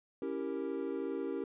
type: chord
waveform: triangle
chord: C# diminished seventh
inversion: none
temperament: equal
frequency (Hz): 277.2 / 329.6 / 392 / 466.2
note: C#4 / E4 / G4 / Bb4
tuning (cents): 0 / 0 / 0 / 0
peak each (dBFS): -38 / -39 / -37 / -39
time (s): 0.22-1.44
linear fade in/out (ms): 2
effects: resampled to 8000 Hz